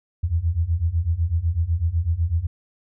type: beating tone pair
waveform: sine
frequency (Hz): 79.4 / 87.4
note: D#2 / F2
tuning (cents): +36 / +2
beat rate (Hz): 8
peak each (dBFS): -23 / -21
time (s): 0.23-2.47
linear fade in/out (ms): 10
effects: none